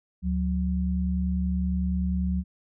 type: tone pair together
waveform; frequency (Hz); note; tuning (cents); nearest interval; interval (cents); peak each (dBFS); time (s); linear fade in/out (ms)
sine; 72.7 / 183.19; D2 / F#3; -17 / -17; octave + major third; 1600; -26; 0.22-2.44; 50
effects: none